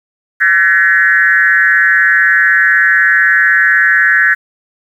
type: tone with frequency modulation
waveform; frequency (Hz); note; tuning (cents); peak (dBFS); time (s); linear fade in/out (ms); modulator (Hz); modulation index
sine; 1700; G#6; +40; -6; 0.4-4.35; 20; 171; 1.3
effects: 7-bit